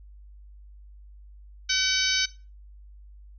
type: harmonic tone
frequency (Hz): 760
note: F#5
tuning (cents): +46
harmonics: 2 / 3 / 4 / 5 / 6 / 7 / 8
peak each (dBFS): -30 / -30 / -30 / -30 / -30 / -30 / -30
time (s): 1.69-2.26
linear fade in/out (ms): 10
effects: noise-tail reverb RT60 0.3 s tail -17 dB re dry + added 50 Hz sine -45 dBFS peak until 3.38 s